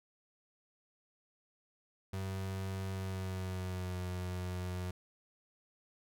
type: tone with pitch glide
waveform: 35% pulse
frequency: 95.6 to 90.65 Hz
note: G2 to F#2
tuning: -43 to -35 cents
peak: -35 dBFS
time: 2.13-4.91 s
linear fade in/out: 5 ms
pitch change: -92 cents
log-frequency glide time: 2.9-4.01 s
effects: none